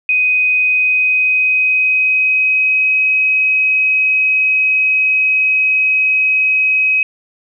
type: tone with pitch glide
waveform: sine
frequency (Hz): 2504 to 2537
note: D#7 to D#7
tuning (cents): +10 to +33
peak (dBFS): -10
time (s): 0.09-7.03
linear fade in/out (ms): 2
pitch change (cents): +23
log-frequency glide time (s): 0.6-3.01
effects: none